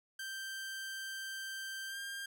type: tone with pitch glide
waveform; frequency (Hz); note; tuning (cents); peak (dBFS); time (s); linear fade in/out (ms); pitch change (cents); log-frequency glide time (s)
sawtooth; 1568 to 1598.2; G6 to G6; 0 to +33; -37; 0.19-2.26; 5; +33; 1.87-1.98
effects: 13-bit